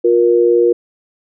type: tone pair together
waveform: sine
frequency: 354.7 / 473.5 Hz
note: F4 / A#4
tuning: +27 / +27 cents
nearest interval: perfect fourth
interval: 500 cents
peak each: -11 dBFS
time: 0.04-0.73 s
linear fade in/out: 10 ms
effects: none